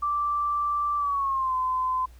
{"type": "tone with pitch glide", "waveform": "sine", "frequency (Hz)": [1171, 1025.3], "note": ["D6", "C6"], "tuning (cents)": [-5, -35], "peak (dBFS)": -23, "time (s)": [0.02, 2.06], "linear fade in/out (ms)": 10, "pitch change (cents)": -230, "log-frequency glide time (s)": [0.97, 1.55], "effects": ["added 60 Hz sine -47 dBFS peak until 2.19 s", "pink hiss -60 dBFS RMS until 2.19 s"]}